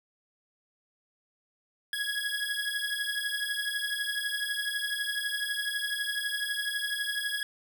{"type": "beating tone pair", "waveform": "25% pulse", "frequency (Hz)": [1661, 1673], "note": ["G#6", "G#6"], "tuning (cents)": [0, 12], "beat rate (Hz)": 12, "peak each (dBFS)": -29, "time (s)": [1.93, 7.43], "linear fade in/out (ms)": 2, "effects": []}